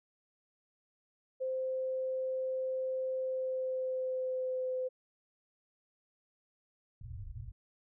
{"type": "tone with pitch glide", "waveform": "sine", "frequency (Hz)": [520, 512], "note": ["C5", "C5"], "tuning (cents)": [-11, -38], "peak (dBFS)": -32, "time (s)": [1.4, 4.89], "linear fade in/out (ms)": 20, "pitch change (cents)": -27, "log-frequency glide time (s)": [3.16, 4.74]}
{"type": "low-pass noise", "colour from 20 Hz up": "white", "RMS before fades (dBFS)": -44, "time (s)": [7.01, 7.52], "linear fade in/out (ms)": 5, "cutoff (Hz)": 120, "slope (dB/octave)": 96}
{"effects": []}